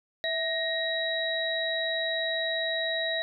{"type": "tone cluster", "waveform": "sine", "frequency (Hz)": [657, 1875, 3861], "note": ["E5", "A#6", "B7"], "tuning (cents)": [-6, 10, -40], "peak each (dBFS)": -31, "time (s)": [0.24, 3.22], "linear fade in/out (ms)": 0, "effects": []}